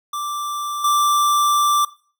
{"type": "tone with level steps", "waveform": "square", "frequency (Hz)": 1174.7, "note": "D6", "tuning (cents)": 0, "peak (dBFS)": [-24, -15], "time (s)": [0.13, 1.85], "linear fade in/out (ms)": 5, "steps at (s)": 0.84, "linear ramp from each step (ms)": 5, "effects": ["noise-tail reverb RT60 0.4 s tail -18 dB re dry"]}